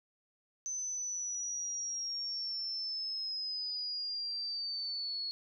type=linear sweep; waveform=sine; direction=down; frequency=6130 to 4345 Hz; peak=-35 dBFS; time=0.66-5.31 s; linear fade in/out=0 ms; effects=none